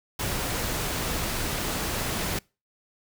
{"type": "noise", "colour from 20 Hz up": "pink", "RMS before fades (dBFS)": -29, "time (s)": [0.19, 2.39], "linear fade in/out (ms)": 5, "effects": ["noise-tail reverb RT60 0.3 s tail -25 dB re dry"]}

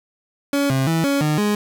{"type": "tone with pitch steps", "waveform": "30% pulse", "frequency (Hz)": [282.1, 133.4, 163.5, 280.2, 151.8, 208], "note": ["C#4", "C3", "E3", "C#4", "D#3", "G#3"], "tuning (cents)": [30, 34, -14, 19, -42, 3], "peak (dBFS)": -14, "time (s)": [0.53, 1.55], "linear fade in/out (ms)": 2, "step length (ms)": 170, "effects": []}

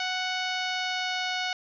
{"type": "tone with pitch glide", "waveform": "10% pulse", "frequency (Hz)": [740, 735.7], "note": ["F#5", "F#5"], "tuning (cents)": [0, -10], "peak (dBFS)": -19, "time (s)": [0, 1.53], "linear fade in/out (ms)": 2, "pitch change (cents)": -10, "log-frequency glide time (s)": [0.33, 1.39], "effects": ["resampled to 16000 Hz"]}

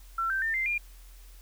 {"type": "tone with pitch steps", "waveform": "sine", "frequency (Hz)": [1351, 1560.9, 1803.4, 2084, 2407], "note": ["E6", "G6", "A6", "C7", "D7"], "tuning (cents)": [42, -8, 42, -7, 42], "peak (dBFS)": -26, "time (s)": [0.18, 0.78], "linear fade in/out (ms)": 5, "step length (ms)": 120, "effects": ["added 43 Hz sine -47 dBFS peak until 1.41 s", "white hiss -58 dBFS RMS until 1.41 s"]}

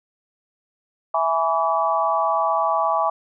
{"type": "chord", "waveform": "sine", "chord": "E dominant seventh", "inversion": "none", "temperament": "equal with one note detuned", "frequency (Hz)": [659.3, 830.6, 987.8, 1144.5], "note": ["E5", "G#5", "B5", "D6"], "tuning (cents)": [0, 0, 0, -45], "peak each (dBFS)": [-23, -23, -25, -22], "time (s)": [1.14, 3.1], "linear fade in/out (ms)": 5, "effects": []}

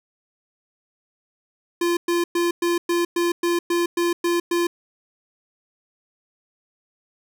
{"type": "tone bursts", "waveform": "square", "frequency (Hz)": 345, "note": "F4", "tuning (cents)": -21, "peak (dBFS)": -19, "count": 11, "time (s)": [1.81, 4.67], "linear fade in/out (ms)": 5, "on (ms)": 160, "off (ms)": 110, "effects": []}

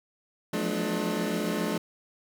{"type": "tone cluster", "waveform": "25% pulse", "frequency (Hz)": [171, 178.3, 214.3, 243.9, 296.7], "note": ["F3", "F3", "A3", "B3", "D4"], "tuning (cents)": [-36, 36, -45, -21, 18], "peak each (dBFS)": [-34, -30, -27, -35, -29], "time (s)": [0.53, 1.78], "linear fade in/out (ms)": 5, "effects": []}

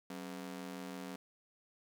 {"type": "ring-modulated tone", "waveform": "sawtooth", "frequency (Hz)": 229.9, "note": "A#3", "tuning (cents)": -24, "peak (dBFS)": -36, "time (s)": [0.1, 1.16], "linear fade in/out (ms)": 2, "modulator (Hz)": 43, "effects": []}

